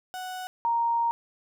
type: tone pair in turn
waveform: 35% pulse / sine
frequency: 740 / 932.3 Hz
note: F#5 / A#5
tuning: 0 / 0 cents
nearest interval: major third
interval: 400 cents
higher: second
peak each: -32 / -22 dBFS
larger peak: second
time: 0.14-0.47 / 0.65-1.11 s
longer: second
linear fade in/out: 0 ms
effects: none